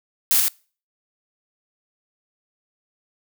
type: noise with echo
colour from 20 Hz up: blue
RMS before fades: -17 dBFS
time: 0.31-0.4 s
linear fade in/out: 0 ms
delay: 82 ms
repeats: 1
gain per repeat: -3 dB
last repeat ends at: 0.482 s
effects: noise-tail reverb RT60 0.4 s tail -25 dB re dry